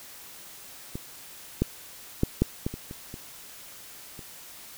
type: clicks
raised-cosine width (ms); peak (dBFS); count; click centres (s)
3; -20 / -9 / -8 / -7 / -14 / -22 / -25 / -25 / -29; 9; 0.955 / 1.62 / 2.234 / 2.42 / 2.665 / 2.74 / 2.911 / 3.141 / 4.192
effects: white hiss -46 dBFS RMS until 4.77 s